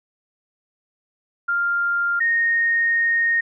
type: tone pair in turn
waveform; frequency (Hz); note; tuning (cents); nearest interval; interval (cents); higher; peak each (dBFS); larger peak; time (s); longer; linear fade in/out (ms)
sine; 1396.9 / 1853.9; F6 / A#6; 0 / -10; perfect fourth; 490; second; -18 / -16; second; 1.48-2.2 / 2.2-3.41; second; 10
effects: none